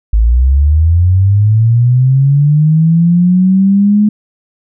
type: linear sweep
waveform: sine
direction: up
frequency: 51.91 to 212 Hz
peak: -5 dBFS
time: 0.13-4.09 s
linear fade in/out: 5 ms
effects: none